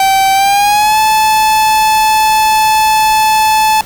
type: tone with pitch glide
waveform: 45% pulse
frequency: 774 to 868.8 Hz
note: G5 to A5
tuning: -22 to -22 cents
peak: -7 dBFS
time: 0-3.81 s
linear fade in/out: 2 ms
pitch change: +200 cents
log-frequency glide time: 0.33-0.99 s
effects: pink hiss -32 dBFS RMS until 3.85 s